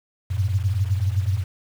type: tone cluster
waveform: sine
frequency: 92.5 / 100.4 / 111.7 Hz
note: F#2 / G2 / A2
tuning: 0 / +42 / +27 cents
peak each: -21 / -26 / -26 dBFS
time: 0.3-1.44 s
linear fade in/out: 20 ms
effects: 7-bit